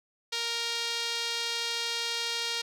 sawtooth tone with band-pass filter, 466.2 Hz, A#4, in tune, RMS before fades -32 dBFS, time 0.32-2.62 s, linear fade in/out 10 ms, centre 4100 Hz, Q 1.9, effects none

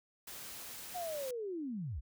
white noise, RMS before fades -47 dBFS, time 0.27-1.31 s, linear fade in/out 5 ms
sine linear sweep, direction down, 737 to 49 Hz, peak -37 dBFS, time 0.94-2.01 s, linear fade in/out 20 ms
effects none

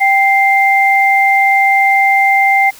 sine tone pair together, 784 / 2093 Hz, G5 / C7, 0 / 0 cents, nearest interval octave + perfect fourth, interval 1700 cents, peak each -10 dBFS, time 0-2.71 s, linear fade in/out 20 ms, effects white hiss -38 dBFS RMS until 2.79 s

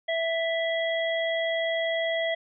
harmonic tone, 659.3 Hz, E5, in tune, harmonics 1 / 3 / 5, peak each -26 / -30 / -34 dBFS, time 0.08-2.35 s, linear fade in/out 10 ms, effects none

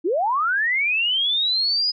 sine linear sweep, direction up, 293.7 to 5020 Hz, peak -18 dBFS, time 0.04-1.92 s, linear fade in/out 20 ms, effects none

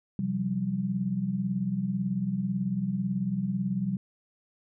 sine chord, C suspended fourth, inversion none, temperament equal with one note detuned, 130.81 / 174.61 / 192.74 Hz, C3 / F3 / G3, 0 / 0 / -29 cents, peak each -34 / -33 / -28 dBFS, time 0.19-3.97 s, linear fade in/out 2 ms, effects none

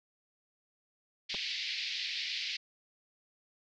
white band-pass noise, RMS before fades -37 dBFS, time 1.29-2.57 s, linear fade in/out 10 ms, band 2000 to 4900 Hz, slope 48 dB/octave
clicks, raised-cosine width 1 ms, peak -31 dBFS, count 2, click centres 1.343 / 1.348 s
effects none

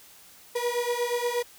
35% pulse beating tone pair, 478.2 / 486.6 Hz, A#4 / B4, +44 / -26 cents, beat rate 8.4 Hz, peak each -27 dBFS, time 0.55-1.43 s, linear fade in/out 10 ms, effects white hiss -52 dBFS RMS until 1.58 s

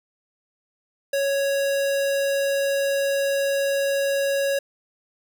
square tone, 554.4 Hz, C#5, in tune, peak -21 dBFS, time 1.13-4.59 s, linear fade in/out 5 ms, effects none

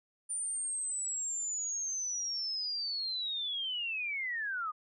sine linear sweep, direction down, 9220 to 1200 Hz, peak -33 dBFS, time 0.29-4.72 s, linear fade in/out 20 ms, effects none

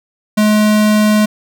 square tone, 212.3 Hz, G#3, 38 cents sharp, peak -9 dBFS, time 0.37-1.26 s, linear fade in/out 10 ms, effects none

